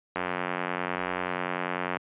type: click train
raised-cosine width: 0.5 ms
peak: -13 dBFS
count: 164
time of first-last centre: 0.16-1.969 s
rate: 90.1 Hz
effects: high-pass 150 Hz 12 dB/octave + resampled to 8000 Hz